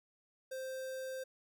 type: tone with notch filter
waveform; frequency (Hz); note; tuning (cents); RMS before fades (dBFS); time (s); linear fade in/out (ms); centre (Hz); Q
square; 523.3; C5; 0; -42; 0.51-1.24; 10; 2800; 1.7
effects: none